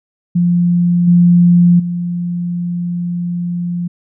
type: tone with level steps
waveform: sine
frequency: 174.61 Hz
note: F3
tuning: in tune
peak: -9 / -5 / -16 dBFS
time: 0.35-3.88 s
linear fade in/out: 10 ms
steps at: 1.07 / 1.79 s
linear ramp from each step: 10 ms
effects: none